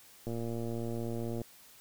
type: click train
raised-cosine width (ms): 2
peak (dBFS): -25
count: 134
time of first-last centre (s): 0.27-1.417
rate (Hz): 116
effects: white hiss -57 dBFS RMS until 1.8 s